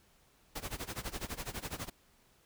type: noise with tremolo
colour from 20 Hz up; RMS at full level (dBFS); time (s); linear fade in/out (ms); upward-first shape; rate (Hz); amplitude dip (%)
pink; -38; 0.55-1.9; 10; sine; 12; 90
effects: pink hiss -67 dBFS RMS until 2.45 s